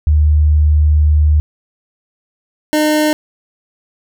sine / 25% pulse tone pair in turn, 75.6 / 304.7 Hz, D#2 / D#4, -49 / -36 cents, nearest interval 2 octaves, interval 2413 cents, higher second, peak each -7 dBFS, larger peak neither, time 0.07-1.4 / 2.73-3.13 s, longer first, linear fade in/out 0 ms, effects none

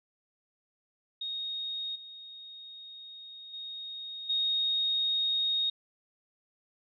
sine tone with level steps, 3729 Hz, A#7, in tune, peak -33 / -44 / -38 / -26 dBFS, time 1.21-5.7 s, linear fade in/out 5 ms, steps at 1.95 / 3.53 / 4.29 s, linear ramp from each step 10 ms, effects none

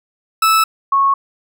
40% pulse / sine tone pair in turn, 1310 / 1099.7 Hz, E6 / C#6, -11 / -14 cents, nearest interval minor third, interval 303 cents, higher first, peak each -9 / -10 dBFS, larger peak first, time 0.42-0.64 / 0.92-1.14 s, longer neither, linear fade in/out 5 ms, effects none

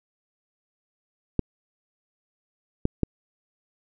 clicks, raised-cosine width 3 ms, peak -8 dBFS, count 3, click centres 1.393 / 2.854 / 3.033 s, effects none

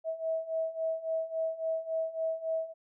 sine beating tone pair, 645 / 648.6 Hz, E5 / E5, -38 / -28 cents, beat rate 3.6 Hz, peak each -35 / -32 dBFS, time 0.04-2.74 s, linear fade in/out 50 ms, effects none

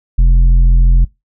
triangle tone with tanh clipping, 43 Hz, F1, 26 cents flat, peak -6 dBFS, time 0.18-1.05 s, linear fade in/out 10 ms, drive 11 dB, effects noise-tail reverb RT60 0.2 s tail -22 dB re dry

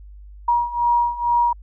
sine beating tone pair, 952 / 954.2 Hz, A#5 / A#5, +36 / +40 cents, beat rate 2.2 Hz, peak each -21 / -18 dBFS, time 0.48-1.53 s, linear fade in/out 5 ms, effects added 50 Hz sine -38 dBFS peak until 1.62 s

